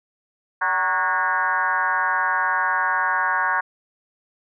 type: tone with frequency modulation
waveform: sine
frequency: 1283 Hz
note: E6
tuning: 47 cents flat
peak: -18 dBFS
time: 0.61-3.61 s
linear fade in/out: 10 ms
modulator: 176 Hz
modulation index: 2.6
effects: none